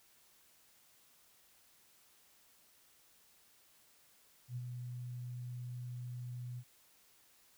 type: tone with ADSR envelope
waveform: sine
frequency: 123.2 Hz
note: B2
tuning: 4 cents flat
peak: -37 dBFS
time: 4.48-6.64 s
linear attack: 82 ms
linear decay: 45 ms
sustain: -4 dB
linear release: 59 ms
effects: white hiss -67 dBFS RMS until 7.57 s